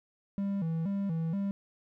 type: tone with vibrato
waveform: triangle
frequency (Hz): 180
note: F#3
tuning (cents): -47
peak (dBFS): -27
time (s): 0.38-1.51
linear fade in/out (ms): 0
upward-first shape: square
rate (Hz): 2.1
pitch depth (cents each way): 170
effects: none